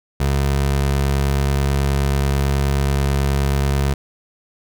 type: tone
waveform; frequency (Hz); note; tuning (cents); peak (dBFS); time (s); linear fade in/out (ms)
25% pulse; 69.3; C#2; 0; -12; 0.2-3.94; 5
effects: none